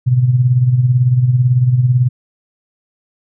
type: tone with tremolo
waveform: sine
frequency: 125.1 Hz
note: B2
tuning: 23 cents sharp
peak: -6 dBFS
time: 0.06-2.09 s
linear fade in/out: 20 ms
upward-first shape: sine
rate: 18 Hz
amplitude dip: 60%
effects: none